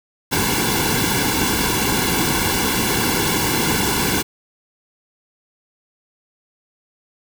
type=noise with comb filter; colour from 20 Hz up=pink; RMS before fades=-19 dBFS; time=0.31-4.23 s; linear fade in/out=20 ms; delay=1.6 ms; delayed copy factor=-0.9; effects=none